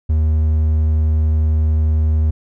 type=tone; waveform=triangle; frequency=77.78 Hz; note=D#2; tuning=in tune; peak=-10 dBFS; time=0.09-2.31 s; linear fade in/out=10 ms; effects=none